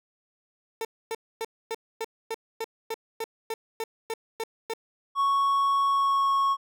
30% pulse tone bursts, 449.8 Hz, A4, 38 cents sharp, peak -26 dBFS, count 14, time 0.81-4.736 s, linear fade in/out 2 ms, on 39 ms, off 260 ms
triangle tone with pitch glide, 1108.7 to 1099.8 Hz, C#6 to C#6, 0 to -14 cents, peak -19 dBFS, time 5.15-6.57 s, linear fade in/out 50 ms, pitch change -14 cents, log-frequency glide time 5.87-6.32 s
effects none

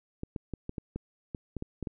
clicks, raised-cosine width 3 ms, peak -22 dBFS, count 11, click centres 0.234 / 0.362 / 0.537 / 0.694 / 0.782 / 0.96 / 1.348 / 1.567 / 1.624 / 1.827 / 1.872 s, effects none

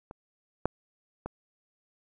clicks, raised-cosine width 1 ms, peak -28 / -11 / -21 dBFS, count 3, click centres 0.111 / 0.656 / 1.26 s, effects none

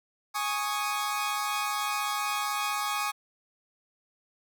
sawtooth chord, Ab suspended fourth, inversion none, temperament equal, 830.6 / 1108.7 / 1244.5 Hz, Ab5 / Db6 / Eb6, 0 / 0 / 0 cents, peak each -29 dBFS, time 0.34-3.12 s, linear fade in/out 20 ms, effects none

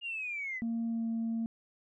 sine linear sweep, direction down, 2842 to 1961 Hz, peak -34 dBFS, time 0.01-0.62 s, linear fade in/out 50 ms
sine tone with pitch glide, 230 to 227.6 Hz, A#3 to A#3, -23 to -41 cents, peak -29 dBFS, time 0.62-1.46 s, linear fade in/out 0 ms, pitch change -18 cents, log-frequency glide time 0.86-1.06 s
effects tanh soft clip ceiling -28 dBFS

